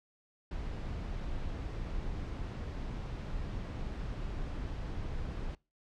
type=noise; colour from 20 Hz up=brown; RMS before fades=-38 dBFS; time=0.51-5.55 s; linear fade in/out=2 ms; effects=noise-tail reverb RT60 0.3 s tail -24 dB re dry + low-pass 5000 Hz 12 dB/octave